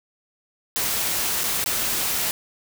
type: noise with dropouts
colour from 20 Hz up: white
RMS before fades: -24 dBFS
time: 0.76-2.31 s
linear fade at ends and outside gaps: 0 ms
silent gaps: 1.434-1.439 / 1.641-1.66 s
effects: none